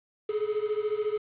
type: beating tone pair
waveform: triangle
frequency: 417.9 / 431.9 Hz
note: G#4 / A4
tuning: +11 / -32 cents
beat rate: 14 Hz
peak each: -27 / -28 dBFS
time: 0.29-1.18 s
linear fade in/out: 5 ms
effects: resampled to 8000 Hz + 8-bit